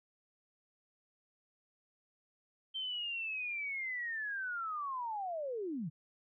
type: linear sweep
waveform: sine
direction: down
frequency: 3136 to 137.3 Hz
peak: -36 dBFS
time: 2.74-5.9 s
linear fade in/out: 20 ms
effects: none